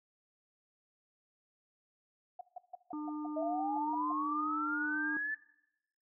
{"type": "tone bursts", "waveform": "sine", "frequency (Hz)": 721, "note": "F#5", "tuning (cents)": -45, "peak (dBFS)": -40, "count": 11, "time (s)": [2.39, 4.121], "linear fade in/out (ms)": 5, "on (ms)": 21, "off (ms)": 150}
{"type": "harmonic tone", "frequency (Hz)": 301.4, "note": "D4", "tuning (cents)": 45, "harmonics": [1, 3, 4], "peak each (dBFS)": [-37, -47, -49], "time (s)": [2.93, 5.17], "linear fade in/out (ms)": 2}
{"type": "linear sweep", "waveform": "sine", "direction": "up", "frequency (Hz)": [622.3, 1760], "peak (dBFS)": -33, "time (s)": [3.36, 5.35], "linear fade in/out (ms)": 10}
{"effects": ["noise-tail reverb RT60 0.8 s tail -18 dB re dry"]}